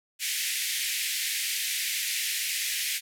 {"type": "band-pass noise", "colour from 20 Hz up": "pink", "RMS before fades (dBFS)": -30, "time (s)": [0.19, 3.01], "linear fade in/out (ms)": 50, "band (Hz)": [1900, 15000], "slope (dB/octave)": 48, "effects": []}